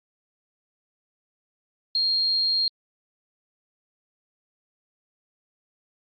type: tone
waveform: sine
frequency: 4228 Hz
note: C8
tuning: 17 cents sharp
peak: -20 dBFS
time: 1.95-2.68 s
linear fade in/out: 2 ms
effects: Opus 48 kbps